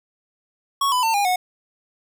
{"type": "tone with pitch steps", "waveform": "square", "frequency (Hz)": [1108.7, 999.2, 900.5, 811.6, 731.5], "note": ["C#6", "B5", "A5", "G#5", "F#5"], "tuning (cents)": [0, 20, 40, -40, -20], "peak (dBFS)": -18, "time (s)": [0.81, 1.36], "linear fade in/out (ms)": 5, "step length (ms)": 110, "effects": []}